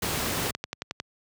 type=noise; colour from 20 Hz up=pink; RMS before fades=-28 dBFS; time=0.02-0.51 s; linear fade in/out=5 ms
type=click train; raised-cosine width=0.2 ms; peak=-14 dBFS; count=7; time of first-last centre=0.46-1.001 s; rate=11.1 Hz
effects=high-pass 80 Hz 12 dB/octave